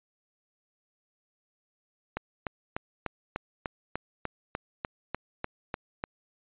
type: click train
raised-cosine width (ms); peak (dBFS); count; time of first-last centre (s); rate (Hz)
0.5; -16; 14; 2.17-6.039; 3.36
effects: resampled to 8000 Hz